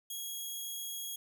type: tone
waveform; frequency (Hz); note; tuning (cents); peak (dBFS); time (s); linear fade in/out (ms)
10% pulse; 3309; G#7; -7; -30; 0.1-1.16; 5
effects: none